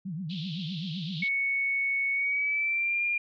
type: tone with vibrato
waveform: sine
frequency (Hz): 171.7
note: F3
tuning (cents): -29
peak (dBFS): -32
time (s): 0.05-1.24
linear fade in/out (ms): 10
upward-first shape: triangle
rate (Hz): 7.8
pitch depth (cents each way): 280
type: band-pass noise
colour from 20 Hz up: white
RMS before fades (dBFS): -42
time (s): 0.29-1.29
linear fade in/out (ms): 20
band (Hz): 3000 to 4000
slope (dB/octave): 48
type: tone with pitch glide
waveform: sine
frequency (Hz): 2217 to 2404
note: C#7 to D7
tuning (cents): 0 to +40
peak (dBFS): -25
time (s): 1.22-3.18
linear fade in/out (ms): 5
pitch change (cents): +140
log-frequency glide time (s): 2.12-3.01
effects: none